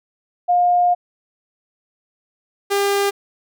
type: tone pair in turn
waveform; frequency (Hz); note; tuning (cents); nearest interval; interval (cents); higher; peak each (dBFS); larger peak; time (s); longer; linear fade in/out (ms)
sine / sawtooth; 710 / 400.7; F5 / G4; +28 / +38; minor seventh; 990; first; -12; neither; 0.48-0.95 / 2.7-3.11; first; 20
effects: none